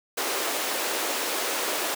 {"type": "high-pass noise", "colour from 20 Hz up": "pink", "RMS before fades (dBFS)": -28, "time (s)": [0.17, 1.95], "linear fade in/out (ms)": 10, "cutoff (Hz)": 340, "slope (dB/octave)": 24, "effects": []}